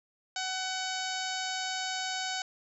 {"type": "harmonic tone", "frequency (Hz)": 751, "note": "F#5", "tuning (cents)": 26, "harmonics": [1, 2, 3, 4, 5, 6, 7, 8, 9, 10], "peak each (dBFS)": [-37, -38, -43, -41, -41, -41, -43, -45, -44, -48], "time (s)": [0.36, 2.42], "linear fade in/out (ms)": 2, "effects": []}